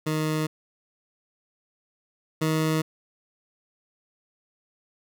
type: tone pair in turn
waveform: 20% pulse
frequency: 155.56 / 157.73 Hz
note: D#3 / D#3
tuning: 0 / +24 cents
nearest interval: unison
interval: 24 cents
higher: second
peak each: -19 / -17 dBFS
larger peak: second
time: 0.06-0.47 / 2.41-2.82 s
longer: neither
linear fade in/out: 10 ms
effects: none